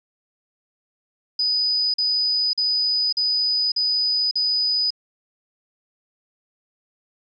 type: tone bursts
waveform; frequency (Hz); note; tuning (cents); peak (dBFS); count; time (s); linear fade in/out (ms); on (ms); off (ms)
sine; 4978; D#8; 0; -18; 6; 1.39-4.905; 5; 550; 43
effects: none